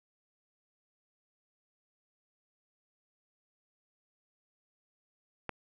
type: click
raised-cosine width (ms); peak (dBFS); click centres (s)
0.5; -20; 5.493
effects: none